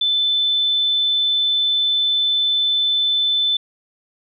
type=tone; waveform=sine; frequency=3520 Hz; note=A7; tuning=in tune; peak=-15 dBFS; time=0.01-3.57 s; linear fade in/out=5 ms; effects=none